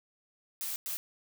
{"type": "noise bursts at uneven times", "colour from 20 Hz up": "blue", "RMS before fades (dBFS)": -36, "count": 2, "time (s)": [[0.61, 0.76], [0.86, 0.97]], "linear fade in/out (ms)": 0, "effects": []}